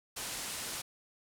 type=low-pass noise; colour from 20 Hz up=white; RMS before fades=-40 dBFS; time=0.16-0.82 s; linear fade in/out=10 ms; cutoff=11000 Hz; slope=24 dB/octave; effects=none